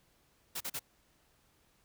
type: noise bursts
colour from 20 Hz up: white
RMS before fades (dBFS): -38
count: 3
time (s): 0.55-0.794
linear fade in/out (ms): 10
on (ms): 56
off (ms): 38
effects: pink hiss -70 dBFS RMS until 1.84 s